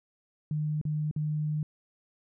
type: tone with dropouts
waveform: sine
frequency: 151.9 Hz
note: D#3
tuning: 41 cents flat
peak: -27 dBFS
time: 0.51-1.63 s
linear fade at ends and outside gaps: 2 ms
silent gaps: 0.814-0.852 / 1.112-1.162 s
effects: none